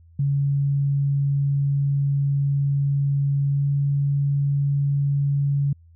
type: tone with pitch glide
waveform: sine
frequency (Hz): 140.3 to 141.11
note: C#3 to C#3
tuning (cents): +21 to +31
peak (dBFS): -18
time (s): 0.19-5.73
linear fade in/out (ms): 5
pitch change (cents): +10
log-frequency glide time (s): 3.5-3.64
effects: added 83 Hz sine -48 dBFS peak until 5.95 s